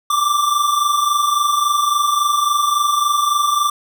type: tone pair together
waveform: square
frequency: 1156 / 1179.6 Hz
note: D6 / D6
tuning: -28 / +7 cents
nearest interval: unison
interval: 35 cents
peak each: -21 / -16 dBFS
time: 0.1-3.7 s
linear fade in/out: 5 ms
effects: none